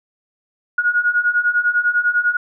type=beating tone pair; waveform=sine; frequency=1439 / 1449 Hz; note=F#6 / F#6; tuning=-49 / -37 cents; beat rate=10 Hz; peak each=-19 / -16 dBFS; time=0.78-2.37 s; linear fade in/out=5 ms; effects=none